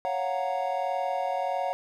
triangle chord, Gb major seventh, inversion second, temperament equal, 554.4 / 698.5 / 740 / 932.3 Hz, Db5 / F5 / Gb5 / Bb5, 0 / 0 / 0 / 0 cents, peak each -30 / -31 / -28 / -33 dBFS, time 0.05-1.73 s, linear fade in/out 0 ms, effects none

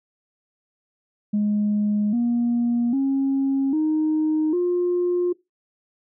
sine tone with pitch steps, 208.4 / 238 / 271.8 / 310.4 / 354.6 Hz, G#3 / A#3 / C#4 / D#4 / F4, +6 / +36 / -34 / -4 / +26 cents, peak -17 dBFS, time 1.33-5.33 s, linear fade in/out 10 ms, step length 800 ms, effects noise-tail reverb RT60 0.2 s tail -21 dB re dry + tanh soft clip ceiling -15 dBFS

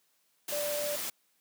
sine tone in noise, 587.3 Hz, D5, in tune, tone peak -32 dBFS, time 0.52-0.96 s, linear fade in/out 5 ms, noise white, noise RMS -36 dBFS, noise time 0.48-1.1 s, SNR +1 dB, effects white hiss -72 dBFS RMS until 1.4 s + high-pass 150 Hz 12 dB/octave

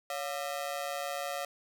sawtooth ring-modulated tone, 636 Hz, D#5, 38 cents sharp, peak -27 dBFS, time 0.1-1.45 s, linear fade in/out 2 ms, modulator 73 Hz, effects none

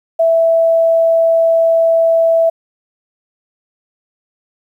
sine tone, 659.3 Hz, E5, in tune, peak -8 dBFS, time 0.19-2.5 s, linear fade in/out 10 ms, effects 8-bit

